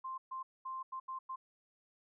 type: tone bursts at uneven times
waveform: sine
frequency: 1050 Hz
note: C6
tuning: 6 cents sharp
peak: -39 dBFS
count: 6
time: 0.04-0.18 / 0.31-0.43 / 0.65-0.83 / 0.92-1 / 1.08-1.19 / 1.29-1.36 s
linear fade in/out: 10 ms
effects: none